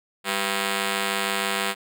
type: ring-modulated tone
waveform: 5% pulse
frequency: 293.7 Hz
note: D4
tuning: in tune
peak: -9 dBFS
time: 0.24-1.75 s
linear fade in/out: 50 ms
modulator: 93.7 Hz
effects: none